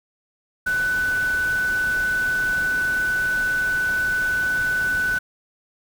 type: tone in noise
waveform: sine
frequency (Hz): 1496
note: F#6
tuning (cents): +19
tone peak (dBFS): -19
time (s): 0.66-5.19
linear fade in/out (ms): 10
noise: pink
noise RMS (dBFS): -35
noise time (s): 0.66-5.19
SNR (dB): +13
effects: none